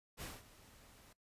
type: noise with ADSR envelope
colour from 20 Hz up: pink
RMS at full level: -45 dBFS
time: 0.17-1.13 s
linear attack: 49 ms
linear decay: 200 ms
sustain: -17 dB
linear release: 6 ms
effects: noise-tail reverb RT60 0.1 s tail -19 dB re dry + resampled to 32000 Hz